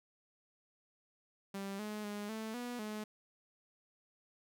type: tone with pitch steps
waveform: sawtooth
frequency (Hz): 196.7 / 211.6 / 206.4 / 220.2 / 243.7 / 213.1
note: G3 / G#3 / G#3 / A3 / B3 / G#3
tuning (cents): +6 / +33 / -10 / +2 / -23 / +45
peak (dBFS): -36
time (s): 1.54-3.04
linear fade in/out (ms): 5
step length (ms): 250
effects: none